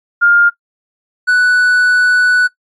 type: tone pair in turn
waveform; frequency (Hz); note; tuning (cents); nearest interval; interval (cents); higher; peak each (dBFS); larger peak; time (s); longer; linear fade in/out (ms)
sine / triangle; 1408 / 1483.5; F6 / F#6; +14 / +4; minor second; 90; second; -5; neither; 0.21-0.5 / 1.27-2.48; second; 20
effects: noise-tail reverb RT60 0.1 s tail -19 dB re dry + MP3 48 kbps